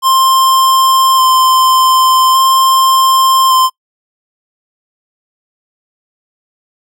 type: tone with vibrato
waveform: square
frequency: 1046.5 Hz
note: C6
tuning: in tune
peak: -7 dBFS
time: 0.02-3.7 s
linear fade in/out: 50 ms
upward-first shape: square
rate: 0.43 Hz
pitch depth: 11 cents each way
effects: noise-tail reverb RT60 0.1 s tail -25 dB re dry